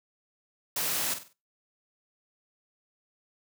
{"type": "noise with echo", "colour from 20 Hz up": "white", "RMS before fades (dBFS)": -30, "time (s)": [0.76, 1.14], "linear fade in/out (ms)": 5, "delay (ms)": 48, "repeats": 4, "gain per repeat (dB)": -9, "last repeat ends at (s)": 1.332, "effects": ["noise-tail reverb RT60 0.3 s tail -23 dB re dry", "high-pass 100 Hz 12 dB/octave"]}